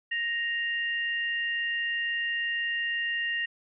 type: tone pair together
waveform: sine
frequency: 1868.1 / 2794 Hz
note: A#6 / F7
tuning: +3 / 0 cents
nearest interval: perfect fifth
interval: 697 cents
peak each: -28 / -33 dBFS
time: 0.11-3.46 s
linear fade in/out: 10 ms
effects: none